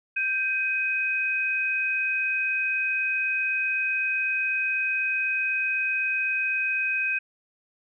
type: tone pair together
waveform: sine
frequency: 1568.1 / 2516 Hz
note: G6 / D#7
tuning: 0 / +19 cents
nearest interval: minor sixth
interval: 819 cents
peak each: -29 / -24 dBFS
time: 0.16-7.19 s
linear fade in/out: 10 ms
effects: none